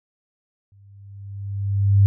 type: tone with exponential growth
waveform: sine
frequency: 99.5 Hz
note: G2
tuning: 26 cents sharp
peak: -9 dBFS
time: 0.72-2.06 s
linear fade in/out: 0 ms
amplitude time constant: 290 ms
effects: none